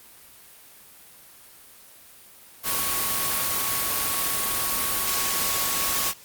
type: tone in noise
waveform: sine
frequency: 1108.7 Hz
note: C#6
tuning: in tune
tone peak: -34 dBFS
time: 2.63-6.14 s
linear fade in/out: 50 ms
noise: white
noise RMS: -25 dBFS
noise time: 2.63-6.14 s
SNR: -12 dB
effects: white hiss -49 dBFS RMS until 6.24 s + Opus 32 kbps